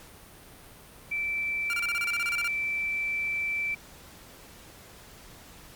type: tone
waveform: sine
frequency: 2330 Hz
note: D7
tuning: 14 cents flat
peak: -27 dBFS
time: 1.11-3.75 s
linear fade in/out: 10 ms
type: tone bursts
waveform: sawtooth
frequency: 1396.9 Hz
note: F6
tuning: in tune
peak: -27 dBFS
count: 13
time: 1.7-2.477 s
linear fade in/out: 0 ms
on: 33 ms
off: 29 ms
effects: pink hiss -50 dBFS RMS until 5.75 s + Opus 48 kbps